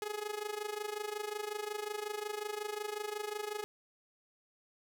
sawtooth tone with amplitude modulation, 420.3 Hz, G#4, 21 cents sharp, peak -30 dBFS, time 0.02-3.64 s, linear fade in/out 0 ms, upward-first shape sine, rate 25.5 Hz, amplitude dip 80%, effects none

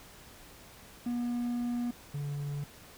triangle tone pair in turn, 240.9 / 143.86 Hz, B3 / D3, -43 / -35 cents, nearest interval major sixth, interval 892 cents, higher first, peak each -28 / -31 dBFS, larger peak first, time 1.06-1.91 / 2.14-2.64 s, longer first, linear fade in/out 5 ms, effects pink hiss -53 dBFS RMS until 2.97 s

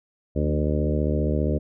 harmonic tone with a mistuned harmonic, 75 Hz, D2, 37 cents sharp, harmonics 1 / 2 / 3 / 4 / 5 / 6 / 7 / 8, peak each -24 / -27 / -29 / -30 / -31 / -32 / -32 / -33 dBFS, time 0.35-1.59 s, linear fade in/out 20 ms, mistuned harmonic 3, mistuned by +22 cents, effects none

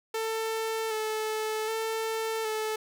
sawtooth tone with vibrato, 440 Hz, A4, in tune, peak -25 dBFS, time 0.14-2.76 s, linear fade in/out 5 ms, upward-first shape square, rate 0.65 Hz, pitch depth 21 cents each way, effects none

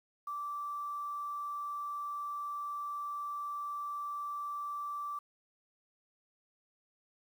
sine tone with quantisation, 1166 Hz, D6, 13 cents flat, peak -36 dBFS, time 0.27-5.19 s, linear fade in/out 5 ms, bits 10, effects none

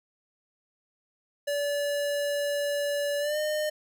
square tone with pitch glide, 576 to 608.8 Hz, D5 to D#5, -34 to -38 cents, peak -27 dBFS, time 1.47-3.7 s, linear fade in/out 10 ms, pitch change +96 cents, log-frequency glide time 3.19-3.38 s, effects none

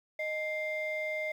triangle ring-modulated tone, 740 Hz, F#5, in tune, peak -26 dBFS, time 0.19-1.32 s, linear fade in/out 5 ms, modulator 1360 Hz, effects tanh soft clip ceiling -24 dBFS + 10-bit

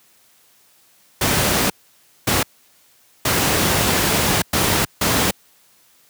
pink noise bursts at uneven times, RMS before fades -17 dBFS, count 5, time 1.21-1.7 / 2.27-2.43 / 3.25-4.42 / 4.53-4.85 / 5.01-5.31 s, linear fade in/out 5 ms, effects white hiss -55 dBFS RMS until 6.09 s + high-pass 80 Hz 12 dB/octave

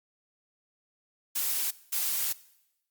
blue noise bursts at uneven times, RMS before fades -29 dBFS, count 2, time 1.35-1.71 / 1.92-2.33 s, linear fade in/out 10 ms, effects noise-tail reverb RT60 0.9 s tail -20 dB re dry + Opus 48 kbps

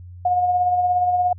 sine tone with tremolo, 720 Hz, F#5, 47 cents flat, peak -14 dBFS, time 0.25-1.33 s, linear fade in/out 5 ms, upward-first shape sine, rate 17 Hz, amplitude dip 40%, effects added 89 Hz sine -36 dBFS peak until 1.38 s

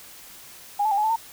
sine tone with pitch steps, 818 / 867 / 797 / 845 / 877 / 908 Hz, G#5 / A5 / G5 / G#5 / A5 / A#5, -26 / -26 / +28 / +30 / -6 / -46 cents, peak -19 dBFS, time 0.79-1.162 s, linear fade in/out 10 ms, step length 62 ms, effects white hiss -45 dBFS RMS until 1.32 s

